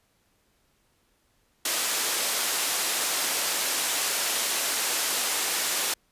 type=band-pass noise; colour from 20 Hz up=white; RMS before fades=-27 dBFS; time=1.65-5.94 s; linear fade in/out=5 ms; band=340 to 11000 Hz; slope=12 dB/octave; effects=pink hiss -68 dBFS RMS until 6.11 s + resampled to 32000 Hz